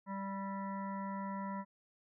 harmonic tone with a mistuned harmonic, 196 Hz, G3, in tune, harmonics 1 / 3 / 5 / 7 / 9 / 10, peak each -40 / -49 / -42 / -53 / -57 / -56 dBFS, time 0.06-1.65 s, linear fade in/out 50 ms, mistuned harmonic 7, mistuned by -30 cents, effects none

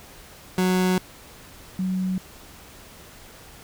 30% pulse / sine tone pair in turn, 184.1 / 186.24 Hz, F#3 / F#3, -8 / +12 cents, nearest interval unison, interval 20 cents, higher second, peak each -16 / -22 dBFS, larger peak first, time 0.58-0.98 / 1.79-2.18 s, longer first, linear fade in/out 2 ms, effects pink hiss -46 dBFS RMS until 3.63 s

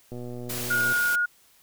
click train, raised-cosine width 2 ms, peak -25 dBFS, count 99, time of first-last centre 0.12-0.923 s, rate 122 Hz
white noise, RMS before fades -33 dBFS, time 0.49-1.16 s, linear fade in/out 10 ms
sine tone, 1438 Hz, F#6, 50 cents flat, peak -21 dBFS, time 0.7-1.26 s, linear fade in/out 10 ms
effects white hiss -59 dBFS RMS until 1.62 s

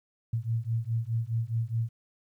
sine beating tone pair, 112.2 / 117 Hz, A2 / A#2, +34 / +7 cents, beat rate 4.8 Hz, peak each -30 dBFS, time 0.33-1.89 s, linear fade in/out 5 ms, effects 11-bit

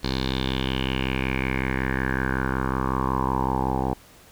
10% pulse tone with low-pass filter sweep, 65.41 Hz, C2, in tune, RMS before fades -25 dBFS, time 0.03-3.94 s, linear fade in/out 10 ms, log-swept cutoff 4300 to 740 Hz, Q 5.3, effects pink hiss -51 dBFS RMS until 4.31 s

